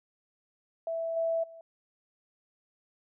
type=tone with level steps; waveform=sine; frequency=659.3 Hz; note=E5; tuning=in tune; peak=-30 / -26 / -46 dBFS; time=0.87-1.61 s; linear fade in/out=2 ms; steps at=1.16 / 1.43 s; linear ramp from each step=10 ms; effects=none